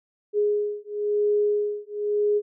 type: beating tone pair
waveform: sine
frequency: 415.1 / 416.08 Hz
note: G#4 / G#4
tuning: -1 / +3 cents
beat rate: 0.98 Hz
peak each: -24 dBFS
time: 0.33-2.42 s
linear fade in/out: 50 ms
effects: none